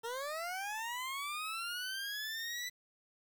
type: linear sweep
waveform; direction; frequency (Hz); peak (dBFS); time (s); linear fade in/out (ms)
20% pulse; up; 445.5 to 1994; -33; 0.03-2.7; 20
effects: 10-bit